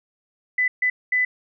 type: tone bursts at uneven times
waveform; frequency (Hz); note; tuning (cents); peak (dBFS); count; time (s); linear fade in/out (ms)
sine; 2000; B6; +21; -17; 3; 0.58-0.68 / 0.82-0.9 / 1.12-1.25; 5
effects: none